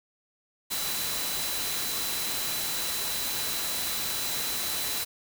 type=tone in noise; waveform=sine; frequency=4000 Hz; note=B7; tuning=21 cents sharp; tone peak=-36 dBFS; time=0.7-5.05 s; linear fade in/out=20 ms; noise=white; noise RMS=-31 dBFS; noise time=0.7-5.05 s; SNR=-8 dB; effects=none